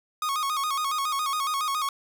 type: tone with vibrato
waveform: 45% pulse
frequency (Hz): 1168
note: D6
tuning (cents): -10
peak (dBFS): -25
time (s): 0.22-1.89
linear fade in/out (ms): 2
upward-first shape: square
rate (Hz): 7.2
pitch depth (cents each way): 100
effects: none